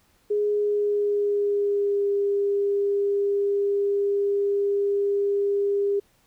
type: tone with pitch glide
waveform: sine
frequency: 415.3 to 402.3 Hz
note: G#4 to G4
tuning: 0 to +45 cents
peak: -20 dBFS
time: 0.3-6 s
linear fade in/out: 10 ms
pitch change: -55 cents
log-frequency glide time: 0.51-2.09 s
effects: pink hiss -63 dBFS RMS until 6.26 s